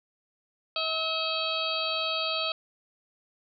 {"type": "harmonic tone", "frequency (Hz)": 643, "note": "E5", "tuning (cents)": -43, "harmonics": [1, 2, 4, 5, 6, 7], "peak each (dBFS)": [-34, -34, -34, -34, -34, -34], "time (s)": [0.76, 2.52], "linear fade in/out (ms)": 2, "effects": []}